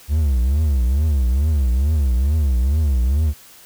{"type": "tone with vibrato", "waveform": "triangle", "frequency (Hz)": 68.9, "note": "C#2", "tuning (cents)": -10, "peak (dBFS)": -12, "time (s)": [0.08, 3.34], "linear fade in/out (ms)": 50, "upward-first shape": "triangle", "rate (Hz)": 2.3, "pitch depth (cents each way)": 280, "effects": ["white hiss -45 dBFS RMS until 3.65 s"]}